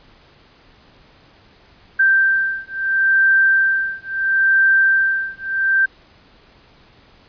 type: beating tone pair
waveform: sine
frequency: 1568 / 1568.74 Hz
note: G6 / G6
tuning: 0 / +1 cents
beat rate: 0.74 Hz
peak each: -16 dBFS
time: 1.99-5.86 s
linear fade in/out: 10 ms
effects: pink hiss -50 dBFS RMS until 7.28 s + resampled to 11025 Hz